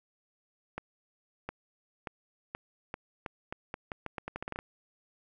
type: accelerating click train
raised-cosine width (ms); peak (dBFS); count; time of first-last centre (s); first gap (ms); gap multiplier
0.5; -21; 18; 0.78-4.589; 710; 0.82
effects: none